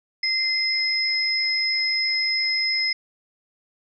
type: tone pair together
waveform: sine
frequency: 2077 / 5120 Hz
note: C7 / D#8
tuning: -13 / +49 cents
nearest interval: octave + major third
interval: 1562 cents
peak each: -24 / -22 dBFS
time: 0.23-2.93 s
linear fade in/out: 5 ms
effects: none